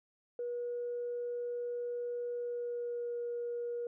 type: tone with pitch glide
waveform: sine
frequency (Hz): 482.5 to 477.2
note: B4 to A#4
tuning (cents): -40 to +41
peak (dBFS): -34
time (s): 0.39-3.87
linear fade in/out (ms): 2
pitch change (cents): -19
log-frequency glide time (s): 2.33-3.18
effects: tanh soft clip ceiling -30 dBFS